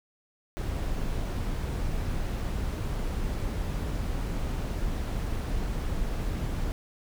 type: noise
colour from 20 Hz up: brown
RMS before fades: -30 dBFS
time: 0.57-6.72 s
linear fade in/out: 0 ms
effects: none